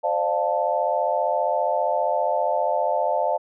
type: chord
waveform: sine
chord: D minor seventh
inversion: third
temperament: equal with one note detuned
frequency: 523.3 / 598.3 / 698.5 / 880 Hz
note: C5 / D5 / F5 / A5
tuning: 0 / +32 / 0 / 0 cents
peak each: -27 / -24 / -25 / -25 dBFS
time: 0.03-3.38 s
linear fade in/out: 20 ms
effects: none